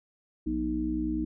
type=harmonic tone with a mistuned harmonic; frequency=60.2 Hz; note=B1; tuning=44 cents flat; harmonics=1 / 3 / 4 / 5; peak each=-35 / -38 / -34 / -29 dBFS; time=0.46-1.25 s; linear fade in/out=10 ms; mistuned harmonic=5; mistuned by=+58 cents; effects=none